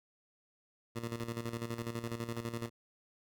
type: tone with tremolo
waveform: 15% pulse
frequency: 116.54 Hz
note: A#2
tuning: in tune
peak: -29 dBFS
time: 0.95-2.7 s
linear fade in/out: 20 ms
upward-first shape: square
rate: 12 Hz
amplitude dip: 65%
effects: none